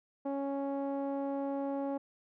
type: tone with low-pass filter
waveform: sawtooth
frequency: 277.2 Hz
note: C#4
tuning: in tune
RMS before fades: -35 dBFS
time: 0.25-1.98 s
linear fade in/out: 10 ms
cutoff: 720 Hz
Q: 2.1
effects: none